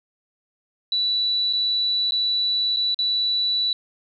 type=tone with dropouts; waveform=sine; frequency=3951 Hz; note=B7; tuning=in tune; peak=-19 dBFS; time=0.92-3.73 s; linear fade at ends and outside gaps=2 ms; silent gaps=1.528-1.533 / 2.109-2.12 / 2.763-2.769 / 2.945-2.989 s; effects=none

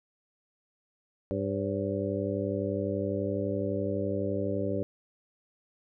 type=harmonic tone with a mistuned harmonic; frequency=99.9 Hz; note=G2; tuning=33 cents sharp; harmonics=1 / 2 / 3 / 4 / 5 / 6; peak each=-35 / -35 / -35 / -35 / -35 / -35 dBFS; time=1.31-4.83 s; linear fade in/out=0 ms; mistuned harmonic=6; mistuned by=-83 cents; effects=none

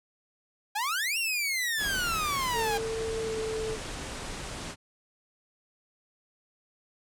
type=exponential two-way sweep; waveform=sawtooth; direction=up then down; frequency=796 to 2815 to 796 Hz; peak=-24 dBFS; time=0.75-2.78 s; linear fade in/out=10 ms; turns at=1.18 s
type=low-pass noise; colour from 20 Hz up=pink; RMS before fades=-38 dBFS; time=1.77-4.76 s; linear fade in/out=50 ms; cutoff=9800 Hz; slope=48 dB/octave
type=tone with pitch glide; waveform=sine; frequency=447.8 to 440.4 Hz; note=A4 to A4; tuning=+30 to +2 cents; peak=-30 dBFS; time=2.53-3.78 s; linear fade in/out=50 ms; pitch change=-28 cents; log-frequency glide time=3.2-3.38 s
effects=none

